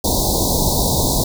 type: band-stop noise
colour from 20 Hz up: pink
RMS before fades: -17 dBFS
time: 0.04-1.24 s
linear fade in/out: 5 ms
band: 990 to 3700 Hz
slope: 96 dB/octave
effects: none